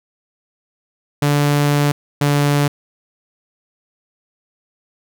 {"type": "tone pair in turn", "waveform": "sawtooth", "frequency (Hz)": [145.2, 144.44], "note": ["D3", "D3"], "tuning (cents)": [-19, -28], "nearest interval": "unison", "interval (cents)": 9, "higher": "first", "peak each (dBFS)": -9, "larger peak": "neither", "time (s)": [[1.22, 1.92], [2.21, 2.68]], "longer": "first", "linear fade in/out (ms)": 5, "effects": []}